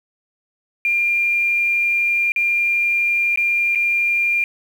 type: tone with dropouts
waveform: sine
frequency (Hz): 2396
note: D7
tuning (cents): +34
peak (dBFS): -15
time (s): 0.85-4.44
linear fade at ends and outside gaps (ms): 1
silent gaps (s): 2.32-2.361 / 3.359-3.374 / 3.75-3.756
effects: 7-bit